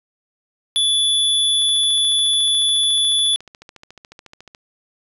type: tone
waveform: square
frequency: 3450 Hz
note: A7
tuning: 35 cents flat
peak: -15 dBFS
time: 0.76-3.36 s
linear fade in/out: 0 ms
type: click train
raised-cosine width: 0.2 ms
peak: -23 dBFS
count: 42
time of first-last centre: 1.62-4.549 s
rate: 14 Hz
effects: resampled to 32000 Hz